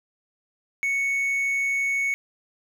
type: tone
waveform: triangle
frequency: 2217 Hz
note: C#7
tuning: in tune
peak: -20 dBFS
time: 0.83-2.14 s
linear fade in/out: 0 ms
effects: none